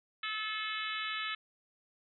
harmonic tone, 432.9 Hz, A4, 28 cents flat, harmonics 3 / 4 / 5 / 6 / 7 / 8 / 9, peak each -40 / -41 / -42 / -43 / -43 / -44 / -45 dBFS, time 0.23-1.35 s, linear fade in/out 5 ms, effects none

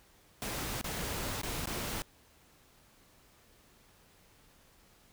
pink noise with dropouts, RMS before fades -37 dBFS, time 0.42-2.02 s, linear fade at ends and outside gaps 0 ms, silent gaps 0.812-0.843 / 1.415-1.433 / 1.657-1.672 s, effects pink hiss -63 dBFS RMS until 5.12 s

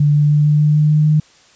sine tone with pitch steps, 146.83 / 147.68 / 148.54 / 149.4 / 150.26 / 151.13 / 152.01 / 152.89 Hz, D3 / D3 / D3 / D3 / D3 / D3 / D#3 / D#3, 0 / +10 / +20 / +30 / +40 / +50 / -40 / -30 cents, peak -9 dBFS, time 0-1.2 s, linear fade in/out 5 ms, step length 150 ms, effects white hiss -49 dBFS RMS until 1.55 s + resampled to 16000 Hz

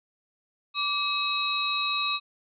sine tone cluster, 1163 / 2562 / 3838 / 4159 Hz, D6 / E7 / A#7 / C8, -17 / -50 / +50 / -11 cents, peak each -30 / -30 / -29 / -35 dBFS, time 0.74-2.2 s, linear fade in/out 50 ms, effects none

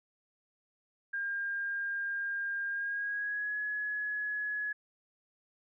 sine tone with pitch glide, 1607 to 1689.8 Hz, G6 to G#6, +43 to +30 cents, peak -32 dBFS, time 1.13-4.73 s, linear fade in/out 10 ms, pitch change +87 cents, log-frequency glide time 2.69-3.58 s, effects none

